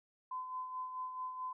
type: tone with tremolo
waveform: sine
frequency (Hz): 1020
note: C6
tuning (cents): -44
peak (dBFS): -37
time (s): 0.31-1.53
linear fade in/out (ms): 5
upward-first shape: sine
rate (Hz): 4.6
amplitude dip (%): 50
effects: none